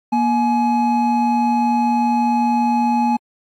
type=tone pair together; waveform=triangle; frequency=237.4 / 845 Hz; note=A#3 / G#5; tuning=+32 / +30 cents; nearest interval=octave + minor seventh; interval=2198 cents; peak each=-15 dBFS; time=0.12-3.17 s; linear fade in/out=10 ms; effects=AAC 64 kbps